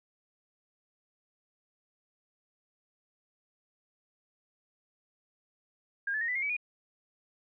sine tone with pitch steps, 1616 / 1732 / 1856.3 / 1989.5 / 2132 / 2285 / 2449 Hz, G#6 / A6 / A#6 / B6 / C7 / D7 / D#7, -48 / -28 / -8 / +12 / +32 / -48 / -28 cents, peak -29 dBFS, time 6.07-6.567 s, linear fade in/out 5 ms, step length 71 ms, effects none

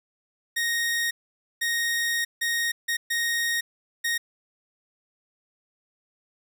sawtooth tone bursts at uneven times, 1864.7 Hz, A#6, in tune, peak -20 dBFS, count 6, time 0.56-1.11 / 1.61-2.25 / 2.41-2.72 / 2.88-2.97 / 3.1-3.61 / 4.04-4.18 s, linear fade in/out 10 ms, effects none

